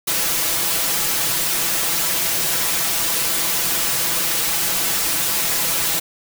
white noise with comb filter, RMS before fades -20 dBFS, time 0.07-6 s, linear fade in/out 10 ms, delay 6 ms, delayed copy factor +0.9, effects none

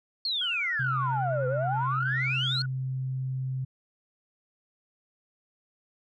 sine exponential two-way sweep, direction down then up, 4390 to 493.9 to 4390 Hz, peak -26 dBFS, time 0.25-2.62 s, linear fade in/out 2 ms, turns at 1.47 s
sine tone with vibrato, 1423 Hz, F6, 32 cents sharp, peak -36 dBFS, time 0.41-2.66 s, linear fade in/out 5 ms, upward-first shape triangle, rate 10 Hz, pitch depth 94 cents each way
sine tone, 130.81 Hz, C3, in tune, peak -28 dBFS, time 0.79-3.65 s, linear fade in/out 10 ms
effects tanh soft clip ceiling -17 dBFS

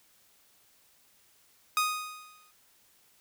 sawtooth tone with exponential decay, 1244.5 Hz, D#6, in tune, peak -19 dBFS, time 1.77-2.51 s, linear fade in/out 1 ms, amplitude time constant 160 ms, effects white hiss -64 dBFS RMS until 3.2 s

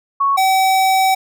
sine / square tone pair in turn, 1108.7 / 763.7 Hz, C#6 / G5, 0 / -45 cents, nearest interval tritone, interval 645 cents, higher first, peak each -12 dBFS, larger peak neither, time 0.2-0.37 / 0.37-1.15 s, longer second, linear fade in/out 10 ms, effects none

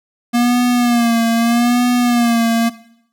square tone with vibrato, 237.4 Hz, A#3, 32 cents sharp, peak -12 dBFS, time 0.33-2.7 s, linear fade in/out 20 ms, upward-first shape sine, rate 0.8 Hz, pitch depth 59 cents each way, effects noise-tail reverb RT60 0.7 s tail -17 dB re dry

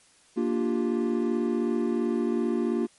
triangle chord, G minor seventh, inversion first, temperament equal, 233.1 / 293.7 / 349.2 / 392 Hz, Bb3 / D4 / F4 / G4, 0 / 0 / 0 / 0 cents, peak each -25 / -30 / -26 / -30 dBFS, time 0.36-2.87 s, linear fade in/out 20 ms, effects white hiss -59 dBFS RMS until 2.98 s + MP3 48 kbps

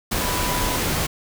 sine tone in noise, 987.8 Hz, B5, in tune, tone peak -28 dBFS, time 0.21-0.77 s, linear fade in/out 10 ms, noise pink, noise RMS -23 dBFS, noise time 0.11-1.07 s, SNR -8 dB, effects none

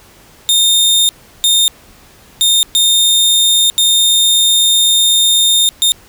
sawtooth tone bursts at uneven times, 3648 Hz, A#7, 38 cents flat, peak -5 dBFS, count 6, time 0.49-1.09 / 1.44-1.68 / 2.41-2.63 / 2.75-3.7 / 3.78-5.69 / 5.82-5.92 s, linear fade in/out 0 ms, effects pink hiss -43 dBFS RMS until 6.08 s

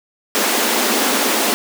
pink high-pass noise, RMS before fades -17 dBFS, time 0.35-1.54 s, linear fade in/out 0 ms, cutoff 210 Hz, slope 96 dB/octave, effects none

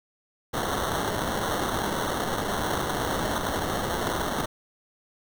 white noise with sample-and-hold, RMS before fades -28 dBFS, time 0.53-4.46 s, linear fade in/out 10 ms, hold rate 2450 Hz, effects none

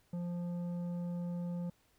sine tone with tanh clipping, 174.61 Hz, F3, in tune, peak -37 dBFS, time 0.13-1.7 s, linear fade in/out 5 ms, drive 9 dB, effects pink hiss -71 dBFS RMS until 1.98 s

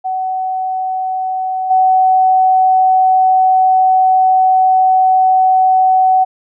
sine tone with level steps, 751 Hz, F#5, 26 cents sharp, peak -15 / -7 dBFS, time 0.04-6.25 s, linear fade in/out 20 ms, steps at 1.7 s, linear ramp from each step 10 ms, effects none

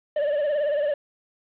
triangle tone with vibrato, 587.3 Hz, D5, in tune, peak -19 dBFS, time 0.16-0.94 s, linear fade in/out 5 ms, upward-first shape sine, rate 18 Hz, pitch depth 74 cents each way, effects resampled to 8000 Hz + 8-bit

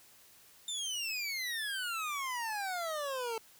25% pulse exponential sweep, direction down, 3632 to 440 Hz, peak -31 dBFS, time 0.68-3.38 s, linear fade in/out 2 ms, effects white hiss -60 dBFS RMS until 3.59 s

